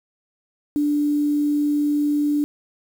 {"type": "tone with quantisation", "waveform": "sine", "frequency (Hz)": 293.7, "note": "D4", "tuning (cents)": 0, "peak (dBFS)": -17, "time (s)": [0.76, 2.44], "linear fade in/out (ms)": 0, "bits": 7, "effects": []}